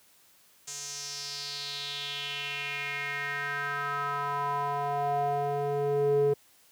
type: tone with band-pass filter sweep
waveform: square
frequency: 142.9 Hz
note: D3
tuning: 47 cents flat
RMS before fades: -31 dBFS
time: 0.67-6.34 s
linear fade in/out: 10 ms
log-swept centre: 6900 to 400 Hz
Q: 4.1
effects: white hiss -61 dBFS RMS until 6.71 s + high-pass 60 Hz 12 dB/octave